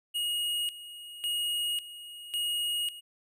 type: tone with tremolo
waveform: square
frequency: 2877 Hz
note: F#7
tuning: 49 cents flat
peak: -29 dBFS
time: 0.14-3.01 s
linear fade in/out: 20 ms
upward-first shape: square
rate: 0.91 Hz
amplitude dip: 80%
effects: none